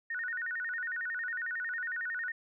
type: tone with vibrato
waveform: sine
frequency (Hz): 1649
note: G#6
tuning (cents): -13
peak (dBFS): -33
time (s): 0.1-2.32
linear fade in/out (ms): 5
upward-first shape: square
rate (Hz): 11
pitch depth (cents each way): 190
effects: none